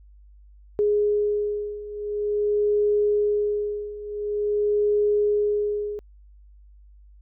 sine beating tone pair, 415.3 / 415.77 Hz, G#4 / G#4, 0 / +2 cents, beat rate 0.47 Hz, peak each -25 / -22 dBFS, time 0.79-5.99 s, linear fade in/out 0 ms, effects added 50 Hz sine -47 dBFS peak until 7.21 s

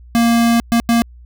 square tone bursts at uneven times, 233.1 Hz, A#3, in tune, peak -11 dBFS, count 3, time 0.15-0.6 / 0.72-0.8 / 0.89-1.02 s, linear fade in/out 0 ms, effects added 60 Hz sine -37 dBFS peak until 1.25 s

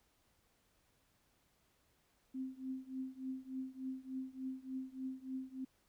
sine tone with tremolo, 261.6 Hz, C4, in tune, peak -37 dBFS, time 2.34-5.65 s, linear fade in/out 10 ms, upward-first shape triangle, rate 3.4 Hz, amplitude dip 95%, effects pink hiss -75 dBFS RMS until 5.88 s

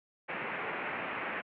white low-pass noise, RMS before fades -37 dBFS, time 0.28-1.42 s, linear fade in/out 20 ms, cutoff 2500 Hz, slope 48 dB/octave, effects high-pass 200 Hz 12 dB/octave

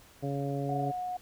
harmonic tone, 140 Hz, C#3, 18 cents sharp, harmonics 1 / 2 / 3 / 4 / 5, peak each -33 / -36 / -38 / -39 / -40 dBFS, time 0.22-0.92 s, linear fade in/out 20 ms
sine tone, 727 Hz, F#5, 31 cents flat, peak -32 dBFS, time 0.69-1.17 s, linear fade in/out 5 ms
effects pink hiss -57 dBFS RMS until 1.21 s

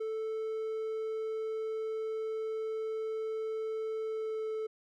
triangle tone with pitch glide, 440 to 437.2 Hz, A4 to A4, 0 to -11 cents, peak -31 dBFS, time 0-4.67 s, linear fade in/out 10 ms, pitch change -11 cents, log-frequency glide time 4.03-4.51 s, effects none

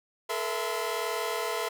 sawtooth tone cluster, 432.8 / 474 / 663 / 1027 Hz, A4 / A#4 / E5 / C6, -29 / +29 / +10 / -33 cents, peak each -31 dBFS, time 0.29-1.69 s, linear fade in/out 10 ms, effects none

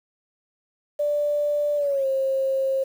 sine tone with pitch glide, 587.3 to 535.5 Hz, D5 to C5, 0 to +40 cents, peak -20 dBFS, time 0.99-2.84 s, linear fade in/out 10 ms, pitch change -160 cents, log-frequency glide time 1.76-2.06 s, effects 8-bit

